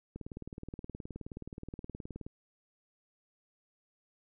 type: click train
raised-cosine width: 3 ms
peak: -29 dBFS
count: 41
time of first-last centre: 0.16-2.265 s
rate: 19 Hz
effects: none